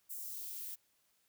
violet noise with high-pass filter sweep, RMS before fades -44 dBFS, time 0.09-0.76 s, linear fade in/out 20 ms, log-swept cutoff 8300 to 1400 Hz, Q 1.1, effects white hiss -75 dBFS RMS until 1.28 s

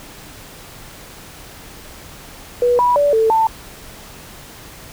sine tone with pitch steps, 487 / 978 / 578 / 444.7 / 891 Hz, B4 / B5 / D5 / A4 / A5, -24 / -17 / -28 / +18 / +22 cents, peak -11 dBFS, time 2.62-3.47 s, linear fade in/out 2 ms, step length 170 ms, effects pink hiss -38 dBFS RMS until 4.92 s

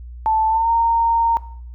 sine tone with pitch glide, 879 to 922.2 Hz, A5 to A#5, -2 to -19 cents, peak -14 dBFS, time 0.26-1.37 s, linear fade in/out 0 ms, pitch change +83 cents, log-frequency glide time 0.48-0.69 s, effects noise-tail reverb RT60 0.6 s tail -18 dB re dry + added 60 Hz sine -32 dBFS peak until 1.74 s

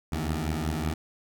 15% pulse beating tone pair, 75.6 / 80.9 Hz, D#2 / E2, -49 / -32 cents, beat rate 5.3 Hz, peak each -24 dBFS, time 0.12-0.94 s, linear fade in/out 5 ms, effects none

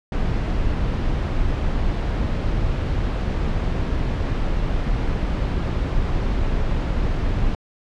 brown noise, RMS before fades -21 dBFS, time 0.12-7.55 s, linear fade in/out 2 ms, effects low-pass 4000 Hz 12 dB/octave

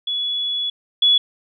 sine tone pair in turn, 3397 / 3397 Hz, G#7 / G#7, +38 / +38 cents, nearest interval unison, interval 0 cents, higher neither, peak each -20 / -11 dBFS, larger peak second, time 0.07-0.7 / 1.02-1.18 s, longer first, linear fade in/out 5 ms, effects none

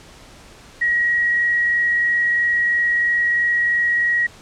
sine tone with frequency modulation, 1904 Hz, A#6, 36 cents sharp, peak -15 dBFS, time 0.81-4.27 s, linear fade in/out 10 ms, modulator 23 Hz, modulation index 0.5, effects pink hiss -44 dBFS RMS until 4.41 s + low-pass 8000 Hz 12 dB/octave

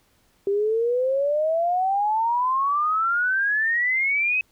sine exponential sweep, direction up, 392 to 2570 Hz, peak -19 dBFS, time 0.47-4.41 s, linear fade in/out 2 ms, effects pink hiss -63 dBFS RMS until 4.51 s

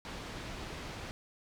pink low-pass noise, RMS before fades -43 dBFS, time 0.05-1.11 s, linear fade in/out 0 ms, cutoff 4900 Hz, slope 12 dB/octave, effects none

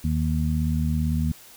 harmonic tone, 77.8 Hz, D#2, in tune, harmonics 1 / 2 / 3, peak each -24 / -25 / -27 dBFS, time 0.04-1.32 s, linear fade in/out 5 ms, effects white hiss -48 dBFS RMS until 1.56 s

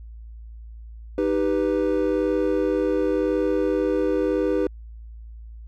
triangle chord, Eb augmented, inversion none, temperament equal, 311.1 / 392 / 493.9 Hz, Eb4 / G4 / B4, 0 / 0 / 0 cents, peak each -22 dBFS, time 1.18-4.67 s, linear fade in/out 2 ms, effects added 56 Hz sine -37 dBFS peak until 5.67 s

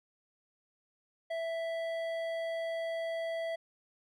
sine tone with hard clipping, 660 Hz, E5, 2 cents sharp, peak -35 dBFS, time 1.3-3.56 s, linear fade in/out 10 ms, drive 10 dB, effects none

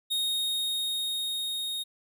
45% pulse tone with level ramp, 3725 Hz, A#7, 2 cents flat, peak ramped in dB -26 to -31 dBFS, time 0.1-1.84 s, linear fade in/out 20 ms, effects none

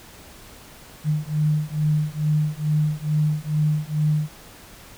sine beating tone pair, 150.9 / 153.2 Hz, D3 / D#3, +47 / -27 cents, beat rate 2.3 Hz, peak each -22 dBFS, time 1.04-4.3 s, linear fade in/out 50 ms, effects pink hiss -45 dBFS RMS until 4.97 s

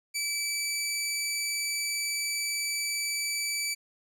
15% pulse tone, 2309 Hz, D7, 30 cents flat, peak -22 dBFS, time 0.14-3.75 s, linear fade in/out 20 ms, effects none

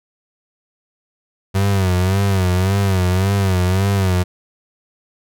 35% pulse tone with vibrato, 94.8 Hz, F#2, 43 cents sharp, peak -12 dBFS, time 1.54-4.24 s, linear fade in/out 20 ms, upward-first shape sine, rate 1.8 Hz, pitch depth 89 cents each way, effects none

